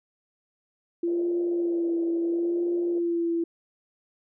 sine tone with vibrato, 341.3 Hz, F4, 40 cents flat, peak -23 dBFS, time 1.03-3.44 s, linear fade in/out 5 ms, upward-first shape sine, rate 0.73 Hz, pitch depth 29 cents each way
white band-pass noise, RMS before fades -43 dBFS, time 1.07-3 s, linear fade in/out 10 ms, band 300 to 600 Hz, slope 48 dB/octave
effects none

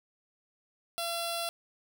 10% pulse tone with notch filter, 680 Hz, F5, 46 cents flat, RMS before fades -34 dBFS, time 0.98-1.49 s, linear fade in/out 0 ms, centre 1900 Hz, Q 0.88, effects none

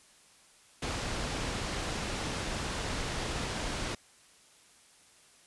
pink low-pass noise, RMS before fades -35 dBFS, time 0.82-3.95 s, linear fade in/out 5 ms, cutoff 7100 Hz, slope 12 dB/octave, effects white hiss -60 dBFS RMS until 5.46 s + resampled to 24000 Hz

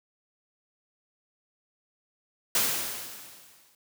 white noise with exponential decay, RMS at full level -23 dBFS, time 2.55-3.75 s, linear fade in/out 2 ms, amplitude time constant 260 ms, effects high-pass 100 Hz 12 dB/octave

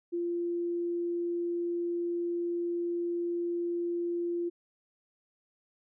sine tone, 345.3 Hz, F4, 20 cents flat, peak -29 dBFS, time 0.12-4.5 s, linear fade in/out 20 ms, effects none

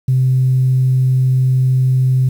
sine tone, 129.5 Hz, C3, 17 cents flat, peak -9 dBFS, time 0.08-2.29 s, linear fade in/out 5 ms, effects tanh soft clip ceiling -5 dBFS + 7-bit

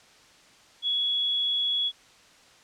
sine tone, 3366 Hz, G#7, 23 cents sharp, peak -23 dBFS, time 0.82-1.92 s, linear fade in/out 50 ms, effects white hiss -55 dBFS RMS until 2.63 s + low-pass 6000 Hz 12 dB/octave

